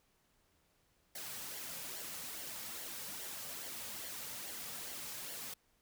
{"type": "noise with flanger", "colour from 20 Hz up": "white", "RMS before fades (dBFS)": -45, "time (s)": [1.15, 5.54], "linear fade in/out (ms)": 5, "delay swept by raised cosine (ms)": [0.78, 2.98], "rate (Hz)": 2.4, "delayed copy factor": -0.5, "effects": ["pink hiss -74 dBFS RMS until 5.81 s"]}